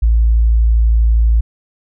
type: tone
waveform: sine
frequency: 56.2 Hz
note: A1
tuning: 37 cents sharp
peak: -7 dBFS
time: 0.02-1.41 s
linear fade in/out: 10 ms
effects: tanh soft clip ceiling -3 dBFS